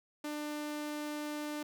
sawtooth tone, 298.2 Hz, D4, 27 cents sharp, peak -33 dBFS, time 0.24-1.63 s, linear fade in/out 5 ms, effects none

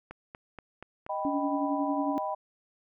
click train, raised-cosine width 0.5 ms, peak -27 dBFS, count 5, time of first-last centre 0.11-1.065 s, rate 4.19 Hz
sine chord, Eb augmented, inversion none, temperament equal, 622.3 / 784 / 987.8 Hz, Eb5 / G5 / B5, 0 / 0 / 0 cents, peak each -34 dBFS, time 1.09-2.35 s, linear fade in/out 10 ms
sine tone with tremolo, 284.7 Hz, C#4, 46 cents sharp, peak -26 dBFS, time 1.25-2.18 s, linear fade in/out 0 ms, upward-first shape sine, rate 11 Hz, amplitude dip 55%
effects none

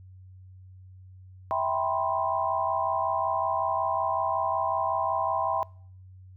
sine chord, C major seventh, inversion first, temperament just, 654.1 / 784.9 / 981.1 / 1046.5 Hz, E5 / G5 / B5 / C6, -14 / +2 / -12 / 0 cents, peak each -30 dBFS, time 1.51-5.63 s, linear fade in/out 0 ms, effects noise-tail reverb RT60 0.6 s tail -24 dB re dry + added 93 Hz sine -46 dBFS peak until 6.36 s

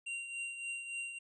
square tone with tremolo, 2764 Hz, F7, 19 cents flat, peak -37 dBFS, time 0.06-1.19 s, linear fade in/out 10 ms, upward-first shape triangle, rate 3.5 Hz, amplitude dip 60%, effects resampled to 24000 Hz

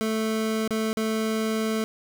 25% pulse tone with dropouts, 220 Hz, A3, in tune, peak -20 dBFS, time 0.01-1.84 s, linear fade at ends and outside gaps 0 ms, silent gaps 0.677-0.707 / 0.93-0.971 s, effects none

